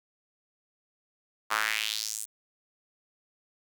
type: tone with high-pass filter sweep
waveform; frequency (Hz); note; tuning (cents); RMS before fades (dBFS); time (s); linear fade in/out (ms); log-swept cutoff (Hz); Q
sawtooth; 108.5; A2; -24; -31; 1.5-2.26; 20; 1100 to 9400; 2.7
effects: none